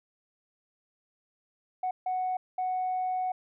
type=tone bursts at uneven times; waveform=sine; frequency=740 Hz; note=F#5; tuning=in tune; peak=-26 dBFS; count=3; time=1.83-1.91 / 2.06-2.37 / 2.58-3.32 s; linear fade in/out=5 ms; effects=tanh soft clip ceiling -24 dBFS

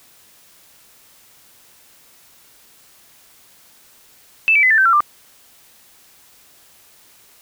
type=tone with pitch steps; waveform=sine; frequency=2637 / 2309 / 2022 / 1770.2 / 1550 / 1357.1 / 1188.3 Hz; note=E7 / D7 / B6 / A6 / G6 / E6 / D6; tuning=0 / -30 / +40 / +10 / -20 / +50 / +20 cents; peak=-10 dBFS; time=4.48-5.005 s; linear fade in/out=0 ms; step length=75 ms; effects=white hiss -50 dBFS RMS until 7.41 s

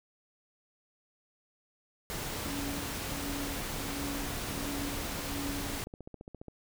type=noise; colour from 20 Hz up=pink; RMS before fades=-37 dBFS; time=2.1-5.84 s; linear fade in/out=0 ms
type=tone with tremolo; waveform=sine; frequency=282.6 Hz; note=C#4; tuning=34 cents sharp; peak=-36 dBFS; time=2.45-5.82 s; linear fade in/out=10 ms; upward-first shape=sine; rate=1.4 Hz; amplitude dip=90%
type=click train; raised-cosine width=2 ms; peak=-31 dBFS; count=35; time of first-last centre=4.17-6.483 s; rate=14.7 Hz
effects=none

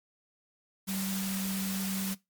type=tone in noise; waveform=sine; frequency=192.2 Hz; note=G3; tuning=34 cents flat; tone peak=-32 dBFS; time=0.87-2.15 s; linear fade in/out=20 ms; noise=white; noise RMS=-37 dBFS; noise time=0.87-2.15 s; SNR=+2 dB; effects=noise-tail reverb RT60 0.2 s tail -20 dB re dry + MP3 96 kbps

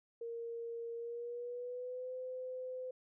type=tone with pitch glide; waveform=sine; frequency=465 to 510 Hz; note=A#4 to C5; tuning=-4 to -44 cents; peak=-40 dBFS; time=0.21-2.91 s; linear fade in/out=5 ms; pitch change=+160 cents; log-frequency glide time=0.95-2.13 s; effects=none

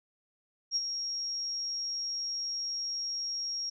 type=tone with ADSR envelope; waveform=sine; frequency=5588 Hz; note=F8; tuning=in tune; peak=-25 dBFS; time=0.71-3.7 s; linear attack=50 ms; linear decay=36 ms; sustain=-7 dB; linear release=9 ms; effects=none

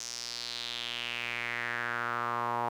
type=tone with band-pass filter sweep; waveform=sawtooth; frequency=119.1 Hz; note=A#2; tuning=38 cents sharp; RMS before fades=-35 dBFS; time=0-2.69 s; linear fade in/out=5 ms; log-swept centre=6100 to 890 Hz; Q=3.9; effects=10-bit

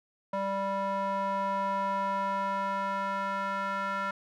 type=tone with band-pass filter sweep; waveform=square; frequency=196 Hz; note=G3; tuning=in tune; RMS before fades=-31 dBFS; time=0.33-4.11 s; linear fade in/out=5 ms; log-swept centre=810 to 1300 Hz; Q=3.2; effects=none

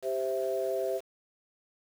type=chord; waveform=sine; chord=C major; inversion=second; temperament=equal; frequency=392 / 523.3 / 659.3 Hz; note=G4 / C5 / E5; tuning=0 / 0 / 0 cents; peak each=-32 dBFS; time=0.02-1.01 s; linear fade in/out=50 ms; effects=tanh soft clip ceiling -19 dBFS + 8-bit

